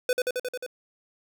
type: tone with echo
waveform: square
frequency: 501 Hz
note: B4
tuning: 25 cents sharp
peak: -21 dBFS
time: 0.09-0.13 s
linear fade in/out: 2 ms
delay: 89 ms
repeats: 6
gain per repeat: -2 dB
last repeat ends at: 0.664 s
effects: none